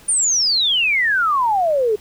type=exponential sweep; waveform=sine; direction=down; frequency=9420 to 407.7 Hz; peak=-14 dBFS; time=0.08-1.96 s; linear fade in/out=10 ms; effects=pink hiss -46 dBFS RMS until 2 s